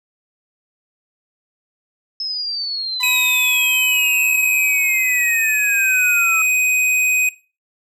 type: exponential sweep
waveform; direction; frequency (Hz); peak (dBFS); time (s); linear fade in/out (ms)
sine; down; 5220 to 1301; -21; 2.2-6.42; 2
type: tone with exponential decay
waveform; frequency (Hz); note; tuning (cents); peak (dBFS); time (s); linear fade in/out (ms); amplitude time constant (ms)
sawtooth; 1000; B5; +21; -24; 3-6.41; 5; 740
type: tone with pitch glide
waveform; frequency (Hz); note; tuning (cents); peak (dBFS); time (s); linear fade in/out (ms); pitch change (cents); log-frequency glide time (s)
square; 2535 to 2507; D#7 to D#7; +32 to +12; -15; 3.03-7.29; 2; -20; 4.53-6.42
effects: noise-tail reverb RT60 0.3 s tail -17 dB re dry